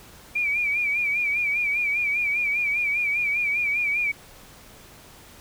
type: tone with vibrato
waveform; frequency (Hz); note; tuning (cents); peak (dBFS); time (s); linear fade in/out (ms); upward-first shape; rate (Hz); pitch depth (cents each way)
sine; 2349; D7; 0; -21; 0.35-4.12; 10; sine; 5; 72
effects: pink hiss -48 dBFS RMS until 5.4 s